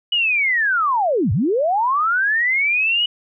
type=linear two-way sweep; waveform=sine; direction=down then up; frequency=2960 to 83.3 to 2960 Hz; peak=-15 dBFS; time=0.12-3.06 s; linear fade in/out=5 ms; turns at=1.32 s; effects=none